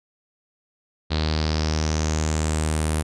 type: tone with low-pass filter sweep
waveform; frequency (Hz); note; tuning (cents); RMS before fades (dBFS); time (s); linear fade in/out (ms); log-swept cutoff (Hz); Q
sawtooth; 77.78; D#2; 0; -23; 1.1-3.03; 20; 4100 to 10000; 5.2
effects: none